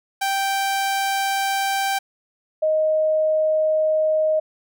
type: tone pair in turn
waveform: sawtooth / sine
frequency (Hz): 783 / 624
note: G5 / D#5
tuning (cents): -2 / +5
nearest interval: major third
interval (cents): 393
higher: first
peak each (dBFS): -16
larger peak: neither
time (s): 0.21-1.99 / 2.62-4.4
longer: neither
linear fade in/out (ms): 10
effects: none